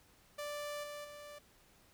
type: tone with level steps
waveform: sawtooth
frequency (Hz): 587.3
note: D5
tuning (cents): 0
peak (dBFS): -36 / -40 / -45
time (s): 0.38-1.39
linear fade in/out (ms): 10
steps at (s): 0.83 / 1.04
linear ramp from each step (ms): 10
effects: pink hiss -66 dBFS RMS until 1.93 s